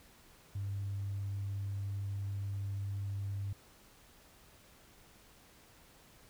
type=tone; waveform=sine; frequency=99.4 Hz; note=G2; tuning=25 cents sharp; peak=-34 dBFS; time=0.55-3.53 s; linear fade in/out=5 ms; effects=tanh soft clip ceiling -31 dBFS + pink hiss -61 dBFS RMS until 6.29 s